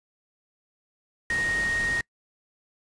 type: tone in noise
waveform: sine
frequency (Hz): 1864.7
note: A#6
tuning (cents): 0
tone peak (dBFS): -24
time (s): 1.3-2.01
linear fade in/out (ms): 2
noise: pink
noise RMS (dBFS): -35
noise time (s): 1.3-2.01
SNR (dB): +8
effects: noise-tail reverb RT60 0.1 s tail -26 dB re dry + resampled to 22050 Hz